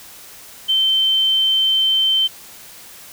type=tone; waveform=sine; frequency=3100 Hz; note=G7; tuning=20 cents flat; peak=-13 dBFS; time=0.68-2.28 s; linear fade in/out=20 ms; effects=white hiss -40 dBFS RMS until 3.12 s